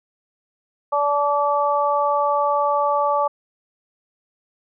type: harmonic tone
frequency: 288.9 Hz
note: D4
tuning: 28 cents flat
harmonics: 2 / 3 / 4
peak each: -21 / -21 / -21 dBFS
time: 0.92-3.28 s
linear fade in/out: 10 ms
effects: none